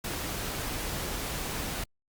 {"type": "noise", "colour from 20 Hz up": "pink", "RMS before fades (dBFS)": -34, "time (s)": [0.04, 1.84], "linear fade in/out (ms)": 5, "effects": ["Opus 48 kbps"]}